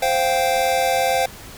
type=chord; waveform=square; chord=C suspended fourth; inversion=none; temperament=equal with one note detuned; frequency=523.3 / 698.5 / 780.4 Hz; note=C5 / F5 / G5; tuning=0 / 0 / -8 cents; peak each=-22 dBFS; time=0.02-1.26 s; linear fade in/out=5 ms; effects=pink hiss -39 dBFS RMS until 1.57 s